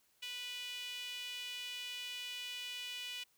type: tone with high-pass filter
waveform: sawtooth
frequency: 492.3 Hz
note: B4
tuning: 6 cents flat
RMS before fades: -44 dBFS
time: 0.22-3.24 s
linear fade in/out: 10 ms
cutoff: 2800 Hz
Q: 4.8
effects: white hiss -73 dBFS RMS until 3.37 s